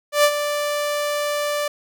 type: tone with ADSR envelope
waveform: sawtooth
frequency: 587.3 Hz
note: D5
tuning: in tune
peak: -7 dBFS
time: 0.12-1.68 s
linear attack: 120 ms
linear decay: 62 ms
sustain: -10 dB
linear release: 4 ms
effects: none